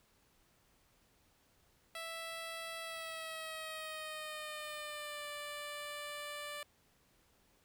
10% pulse tone with pitch glide, 659.3 to 587.4 Hz, E5 to D5, 0 to 0 cents, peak -34 dBFS, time 1.95-6.63 s, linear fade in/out 2 ms, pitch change -200 cents, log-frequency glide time 2.82-5.28 s, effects pink hiss -71 dBFS RMS until 7.64 s

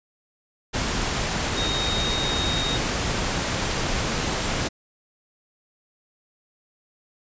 sine tone in noise, 3736 Hz, A#7, 3 cents sharp, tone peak -26 dBFS, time 1.56-2.78 s, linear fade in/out 20 ms, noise pink, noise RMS -25 dBFS, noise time 0.73-4.69 s, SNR -4 dB, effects resampled to 16000 Hz

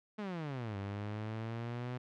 sawtooth exponential two-way sweep, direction down then up, 217.9 to 98 to 126.1 Hz, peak -34 dBFS, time 0.18-1.98 s, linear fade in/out 10 ms, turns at 0.77 s, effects low-pass 3000 Hz 12 dB/octave

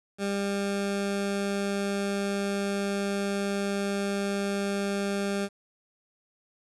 20% pulse tone, 199.5 Hz, G3, 31 cents sharp, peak -22 dBFS, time 0.18-5.49 s, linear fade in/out 50 ms, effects resampled to 24000 Hz + 9-bit

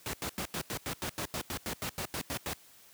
pink noise bursts, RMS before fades -35 dBFS, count 16, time 0.06-2.533 s, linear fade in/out 0 ms, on 73 ms, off 87 ms, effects white hiss -58 dBFS RMS until 2.93 s + high-pass 80 Hz 12 dB/octave

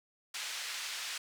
pink band-pass noise, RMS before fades -40 dBFS, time 0.34-1.18 s, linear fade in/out 5 ms, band 2000 to 7000 Hz, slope 12 dB/octave, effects none

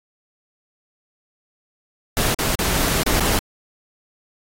pink noise with dropouts, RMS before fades -20 dBFS, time 2.17-3.39 s, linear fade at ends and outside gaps 0 ms, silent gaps 2.344-2.389 / 2.552-2.59 / 3.033-3.064 / 3.198-3.206 s, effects AAC 48 kbps

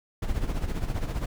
brown noise with tremolo, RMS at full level -26 dBFS, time 0.22-1.26 s, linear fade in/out 5 ms, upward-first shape sine, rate 15 Hz, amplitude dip 65%, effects none

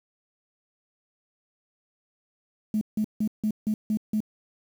sine tone bursts, 214.6 Hz, A3, 43 cents flat, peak -21 dBFS, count 7, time 2.74-4.204 s, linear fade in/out 2 ms, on 72 ms, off 160 ms, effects tanh soft clip ceiling -17 dBFS + 8-bit

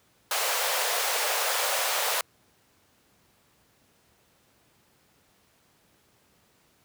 pink high-pass noise, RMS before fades -27 dBFS, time 0.31-2.21 s, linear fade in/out 2 ms, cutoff 480 Hz, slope 48 dB/octave, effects pink hiss -64 dBFS RMS until 6.84 s + high-pass 80 Hz 12 dB/octave

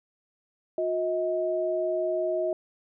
sine tone pair together, 360 / 634.6 Hz, F#4 / D#5, -47 / +34 cents, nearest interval minor seventh, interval 981 cents, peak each -29 / -26 dBFS, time 0.78-2.53 s, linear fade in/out 2 ms, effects none

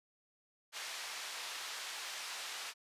white band-pass noise, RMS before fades -44 dBFS, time 0.72-2.74 s, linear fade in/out 50 ms, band 750 to 5200 Hz, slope 12 dB/octave, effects resampled to 32000 Hz

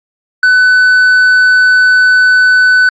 sine tone with tanh clipping, 1500 Hz, F#6, 23 cents sharp, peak -5 dBFS, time 0.43-2.89 s, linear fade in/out 2 ms, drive 4 dB, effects Opus 48 kbps

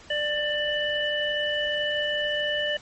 harmonic tone, 593 Hz, D5, 17 cents sharp, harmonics 1 / 3 / 5, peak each -28 / -28 / -28 dBFS, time 0.1-2.77 s, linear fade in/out 5 ms, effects pink hiss -49 dBFS RMS until 2.81 s + MP3 32 kbps

